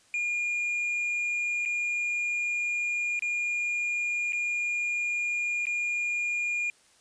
triangle tone with dropouts, 2422 Hz, D#7, 47 cents flat, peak -25 dBFS, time 0.14-6.7 s, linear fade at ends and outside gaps 1 ms, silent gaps 1.652-1.658 / 3.193-3.222 / 4.323-4.331 / 5.655-5.668 s, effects white hiss -61 dBFS RMS until 7 s + resampled to 22050 Hz

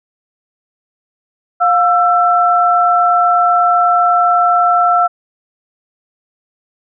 sine tone pair together, 707.7 / 1336 Hz, F5 / E6, +23 / +23 cents, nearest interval major seventh, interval 1100 cents, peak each -11 dBFS, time 1.6-5.08 s, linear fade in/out 20 ms, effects none

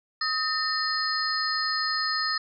sine tone cluster, 1263 / 1814 / 4267 / 5040 Hz, D#6 / A#6 / C8 / D#8, +26 / -48 / +33 / +21 cents, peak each -30 dBFS, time 0.21-2.38 s, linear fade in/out 5 ms, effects none

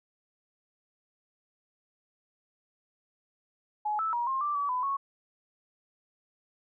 sine tone with pitch steps, 844 / 1313 / 953 / 1064 / 1176 / 1144 / 1003 / 1104 Hz, G#5 / E6 / A#5 / C6 / D6 / D6 / B5 / C#6, +28 / -7 / +38 / +29 / +2 / -46 / +26 / -7 cents, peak -27 dBFS, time 3.85-4.97 s, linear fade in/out 10 ms, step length 140 ms, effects none

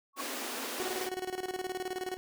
sine tone with exponential growth, 1108.7 Hz, C#6, in tune, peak -33 dBFS, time 0.13-0.21 s, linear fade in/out 5 ms, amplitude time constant 17 ms
pink high-pass noise, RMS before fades -38 dBFS, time 0.16-1.1 s, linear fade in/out 50 ms, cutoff 230 Hz, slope 96 dB/octave
30% pulse tone with tremolo, 370 Hz, F#4, in tune, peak -30 dBFS, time 0.8-2.17 s, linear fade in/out 0 ms, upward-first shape square, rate 19 Hz, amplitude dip 75%
effects none

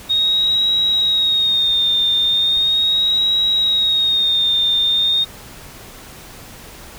sine tone with vibrato, 3729 Hz, A#7, in tune, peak -13 dBFS, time 0.09-5.25 s, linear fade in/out 20 ms, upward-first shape sine, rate 0.38 Hz, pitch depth 51 cents each way, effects pink hiss -38 dBFS RMS until 6.98 s

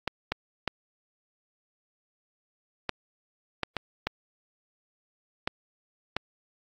clicks, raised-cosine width 0.3 ms, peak -11 dBFS, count 9, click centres 0.077 / 0.32 / 0.677 / 2.893 / 3.633 / 3.767 / 4.07 / 5.475 / 6.166 s, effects AAC 64 kbps

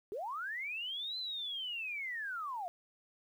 sine linear two-way sweep, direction up then down, 370 to 4100 to 669 Hz, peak -37 dBFS, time 0.12-2.68 s, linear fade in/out 0 ms, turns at 1.18 s, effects 11-bit

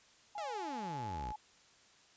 sine tone with pitch glide, 831 to 851.4 Hz, G#5 to G#5, +1 to +43 cents, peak -40 dBFS, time 0.35-1.36 s, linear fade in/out 5 ms, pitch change +42 cents, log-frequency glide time 0.46-0.66 s
sawtooth exponential sweep, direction down, 698.5 to 53 Hz, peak -38 dBFS, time 0.38-1.32 s, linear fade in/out 0 ms
effects white hiss -64 dBFS RMS until 2.16 s + resampled to 16000 Hz

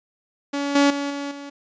sawtooth tone with level steps, 283.2 Hz, C#4, 37 cents sharp, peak -19 / -10 / -20 / -23 / -30 dBFS, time 0.53-1.5 s, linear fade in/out 10 ms, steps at 0.75 / 0.9 / 1.1 / 1.31 s, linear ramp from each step 5 ms, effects resampled to 16000 Hz

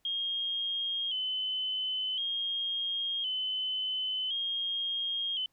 sine tone with vibrato, 3136 Hz, G7, in tune, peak -30 dBFS, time 0.05-5.46 s, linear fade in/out 2 ms, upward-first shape square, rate 0.47 Hz, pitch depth 57 cents each way, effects pink hiss -74 dBFS RMS until 5.52 s

